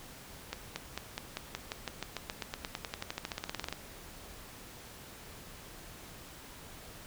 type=accelerating click train; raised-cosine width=0.2 ms; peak=-18 dBFS; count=30; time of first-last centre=0.53-3.726 s; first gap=230 ms; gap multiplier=0.94; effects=pink hiss -50 dBFS RMS until 7.06 s